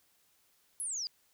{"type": "exponential sweep", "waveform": "sine", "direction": "down", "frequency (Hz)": [11175, 4692], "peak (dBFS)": -34, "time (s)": [0.8, 1.07], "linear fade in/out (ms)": 0, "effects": ["white hiss -70 dBFS RMS until 1.33 s"]}